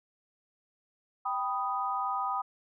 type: chord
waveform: sine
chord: G augmented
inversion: none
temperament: equal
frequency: 784 / 987.8 / 1244.5 Hz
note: G5 / B5 / D#6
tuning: 0 / 0 / 0 cents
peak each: -34 / -34 / -32 dBFS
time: 1.25-2.42 s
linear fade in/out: 10 ms
effects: none